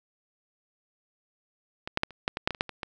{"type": "clicks", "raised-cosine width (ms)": 0.3, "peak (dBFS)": [-18, -8, -8, -30, -9, -15, -6, -15, -27, -8, -22, -17], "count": 12, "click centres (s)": [1.875, 1.974, 2.034, 2.107, 2.279, 2.371, 2.475, 2.507, 2.548, 2.609, 2.693, 2.832], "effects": []}